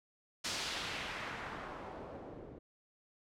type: noise with low-pass filter sweep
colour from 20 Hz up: white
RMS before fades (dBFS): -43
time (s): 0.44-2.59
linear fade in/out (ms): 10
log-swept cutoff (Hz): 5800 to 340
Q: 1.1
effects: none